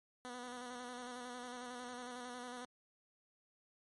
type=tone with vibrato; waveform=10% pulse; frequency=246.9 Hz; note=B3; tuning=in tune; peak=-37 dBFS; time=0.25-2.65 s; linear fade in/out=0 ms; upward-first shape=square; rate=11 Hz; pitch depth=27 cents each way; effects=MP3 48 kbps